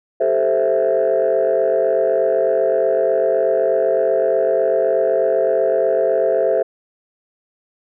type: chord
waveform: sine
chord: A minor seventh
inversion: third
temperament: equal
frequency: 392 / 440 / 523.3 / 659.3 Hz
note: G4 / A4 / C5 / E5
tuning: 0 / 0 / 0 / 0 cents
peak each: -21 / -19 / -17 / -17 dBFS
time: 0.2-6.63 s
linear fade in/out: 10 ms
effects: tanh soft clip ceiling -8 dBFS

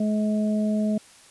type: harmonic tone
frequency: 212.7 Hz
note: G#3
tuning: 42 cents sharp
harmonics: 1 / 2 / 3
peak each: -21 / -36 / -30 dBFS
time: 0-0.98 s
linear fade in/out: 5 ms
effects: white hiss -51 dBFS RMS until 1.3 s + resampled to 24000 Hz

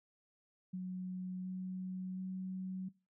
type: tone with pitch steps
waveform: sine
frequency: 184 / 185.49 / 187 Hz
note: F#3 / F#3 / F#3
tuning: -9 / +5 / +19 cents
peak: -38 dBFS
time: 0.73-2.89 s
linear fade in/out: 10 ms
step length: 720 ms
effects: noise-tail reverb RT60 0.3 s tail -21 dB re dry

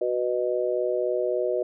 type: chord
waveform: sine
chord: B major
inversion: second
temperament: just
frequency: 370.4 / 493.9 / 617.4 Hz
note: F#4 / B4 / D#5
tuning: +2 / 0 / -14 cents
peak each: -27 dBFS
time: 0.01-1.63 s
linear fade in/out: 5 ms
effects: none

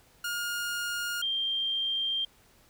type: tone pair in turn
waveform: sawtooth / sine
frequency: 1421 / 3177 Hz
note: F6 / G7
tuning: +30 / +23 cents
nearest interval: octave + major second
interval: 1393 cents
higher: second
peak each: -27 dBFS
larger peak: neither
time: 0.24-1.22 / 1.22-2.25 s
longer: second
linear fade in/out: 5 ms
effects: pink hiss -61 dBFS RMS until 2.69 s

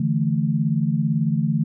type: chord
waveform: sine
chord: D suspended second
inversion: none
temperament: equal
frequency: 146.83 / 164.81 / 220 Hz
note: D3 / E3 / A3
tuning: 0 / 0 / 0 cents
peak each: -22 / -22 / -23 dBFS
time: 0-1.64 s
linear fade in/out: 5 ms
effects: none

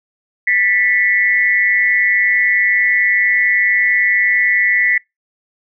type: tone with amplitude modulation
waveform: sine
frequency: 1975.5 Hz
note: B6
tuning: in tune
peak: -7 dBFS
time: 0.47-4.98 s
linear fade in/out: 5 ms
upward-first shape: sine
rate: 200 Hz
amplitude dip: 90%
effects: noise-tail reverb RT60 0.2 s tail -26 dB re dry

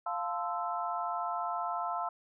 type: chord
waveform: sine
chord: F major seventh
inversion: none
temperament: equal with one note detuned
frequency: 698.5 / 880 / 1034.5 / 1318.5 Hz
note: F5 / A5 / C6 / E6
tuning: 0 / 0 / -20 / 0 cents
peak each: -36 / -38 / -38 / -37 dBFS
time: 0.06-2.09 s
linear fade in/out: 5 ms
effects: none

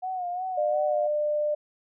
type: tone with vibrato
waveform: sine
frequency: 728 Hz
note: F#5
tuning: 28 cents flat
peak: -28 dBFS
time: 0.02-1.08 s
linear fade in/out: 20 ms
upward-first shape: sine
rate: 2.8 Hz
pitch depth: 59 cents each way
type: tone with pitch glide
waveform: sine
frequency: 601 to 597.5 Hz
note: D5 to D5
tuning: +40 to +30 cents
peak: -23 dBFS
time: 0.57-1.55 s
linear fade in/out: 10 ms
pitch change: -10 cents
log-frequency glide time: 0.74-1.2 s
effects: none

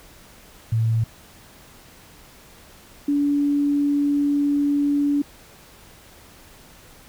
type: tone pair in turn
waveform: sine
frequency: 112.9 / 287.2 Hz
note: A2 / D4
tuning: +45 / -39 cents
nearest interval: octave + major third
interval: 1616 cents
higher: second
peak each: -17 dBFS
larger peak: neither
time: 0.72-1.04 / 3.08-5.22 s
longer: second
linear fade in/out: 5 ms
effects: pink hiss -48 dBFS RMS until 7.08 s

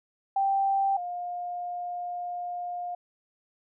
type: tone pair in turn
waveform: sine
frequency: 784 / 708.6 Hz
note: G5 / F5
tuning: 0 / +25 cents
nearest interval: major second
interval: 175 cents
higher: first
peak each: -22 / -31 dBFS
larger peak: first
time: 0.36-0.97 / 0.97-2.95 s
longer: second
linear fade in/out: 5 ms
effects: none

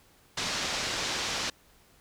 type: low-pass noise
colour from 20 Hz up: white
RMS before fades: -32 dBFS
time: 0.37-1.5 s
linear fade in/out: 5 ms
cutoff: 6000 Hz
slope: 24 dB/octave
effects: pink hiss -61 dBFS RMS until 2 s

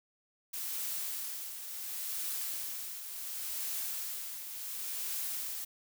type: noise with tremolo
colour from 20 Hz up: blue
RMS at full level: -36 dBFS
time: 0.53-5.65 s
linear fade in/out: 10 ms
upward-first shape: triangle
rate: 0.7 Hz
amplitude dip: 60%
effects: none

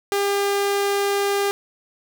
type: tone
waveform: sawtooth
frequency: 401.2 Hz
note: G4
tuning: 40 cents sharp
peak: -15 dBFS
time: 0.12-1.51 s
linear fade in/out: 0 ms
effects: none

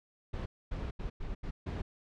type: noise bursts at uneven times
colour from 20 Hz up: brown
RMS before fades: -37 dBFS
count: 6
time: 0.33-0.46 / 0.71-0.91 / 0.99-1.1 / 1.2-1.35 / 1.43-1.51 / 1.66-1.82 s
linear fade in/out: 10 ms
effects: low-pass 4000 Hz 12 dB/octave

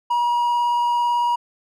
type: tone with vibrato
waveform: triangle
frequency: 958 Hz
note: A#5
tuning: 47 cents sharp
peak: -15 dBFS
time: 0.1-1.36 s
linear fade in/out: 10 ms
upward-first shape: sine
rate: 18 Hz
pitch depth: 8 cents each way
effects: none

